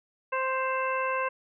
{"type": "harmonic tone with a mistuned harmonic", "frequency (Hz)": 523.3, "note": "C5", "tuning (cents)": 0, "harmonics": [1, 2, 3, 4, 5], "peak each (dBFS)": [-31, -29, -34, -39, -36], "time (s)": [0.32, 1.29], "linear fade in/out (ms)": 10, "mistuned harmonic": 5, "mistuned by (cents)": 28, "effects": []}